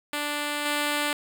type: tone with level steps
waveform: 5% pulse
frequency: 293.7 Hz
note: D4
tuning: in tune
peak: -16 / -13 dBFS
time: 0.13-1.13 s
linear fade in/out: 2 ms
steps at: 0.65 s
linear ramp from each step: 10 ms
effects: none